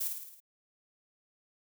violet noise with echo, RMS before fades -33 dBFS, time 0-0.08 s, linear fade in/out 10 ms, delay 54 ms, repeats 6, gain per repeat -4 dB, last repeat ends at 0.404 s, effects none

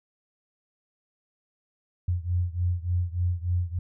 sine beating tone pair, 87.31 / 90.71 Hz, F2 / F#2, 0 / -34 cents, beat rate 3.4 Hz, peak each -26 / -28 dBFS, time 2.08-3.79 s, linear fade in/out 5 ms, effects none

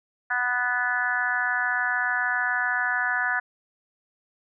harmonic tone, 246.9 Hz, B3, in tune, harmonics 3 / 4 / 5 / 6 / 7 / 8, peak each -32 / -33 / -35 / -26 / -26 / -39 dBFS, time 0.3-3.4 s, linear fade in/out 10 ms, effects none

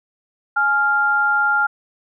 sine tone pair together, 837.5 / 1396 Hz, G#5 / F6, +14 / -1 cents, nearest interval major sixth, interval 885 cents, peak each -21 / -15 dBFS, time 0.56-1.67 s, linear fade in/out 10 ms, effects none

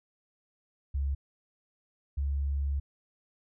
sine tone pair in turn, 69.3 / 69.98 Hz, C#2 / C#2, 0 / +17 cents, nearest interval unison, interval 17 cents, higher second, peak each -27 dBFS, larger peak neither, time 0.94-1.15 / 2.17-2.8 s, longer second, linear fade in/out 10 ms, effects none

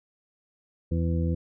harmonic tone, 83.3 Hz, E2, 19 cents sharp, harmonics 1 / 2 / 3 / 4 / 6, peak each -25 / -28 / -35 / -35 / -37 dBFS, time 0.91-1.35 s, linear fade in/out 10 ms, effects none

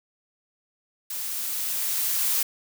blue noise with level ramp, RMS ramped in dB -32 to -23 dBFS, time 1.1-2.43 s, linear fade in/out 5 ms, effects none

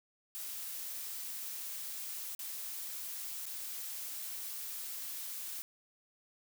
blue noise with dropouts, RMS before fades -42 dBFS, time 0.35-5.62 s, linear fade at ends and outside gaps 0 ms, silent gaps 2.349-2.392 / 3.456-3.464 s, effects none

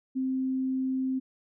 sine tone, 261.6 Hz, C4, in tune, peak -26 dBFS, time 0.15-1.2 s, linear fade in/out 20 ms, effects none

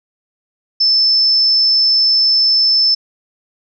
sine tone, 5274 Hz, E8, in tune, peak -9 dBFS, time 0.8-2.95 s, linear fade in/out 10 ms, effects none

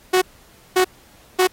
sawtooth tone bursts, 369.2 Hz, F#4, 4 cents flat, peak -9 dBFS, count 3, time 0.13-1.474 s, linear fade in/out 10 ms, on 88 ms, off 540 ms, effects pink hiss -51 dBFS RMS until 1.52 s + AAC 48 kbps

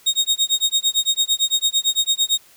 30% pulse tone with tremolo, 3729 Hz, A#7, in tune, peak -11 dBFS, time 0.06-2.38 s, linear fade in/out 10 ms, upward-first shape sine, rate 8.9 Hz, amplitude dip 100%, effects white hiss -51 dBFS RMS until 2.56 s

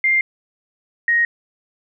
sine tone pair in turn, 2104 / 1874.5 Hz, C7 / A#6, +9 / +9 cents, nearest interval major second, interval 200 cents, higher first, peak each -13 dBFS, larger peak neither, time 0.04-0.21 / 1.08-1.25 s, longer neither, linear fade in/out 2 ms, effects none

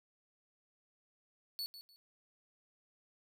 45% pulse tone with echo, 4435 Hz, C#8, in tune, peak -37 dBFS, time 1.59-1.66 s, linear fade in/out 0 ms, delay 150 ms, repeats 2, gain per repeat -12 dB, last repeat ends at 1.96 s, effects none

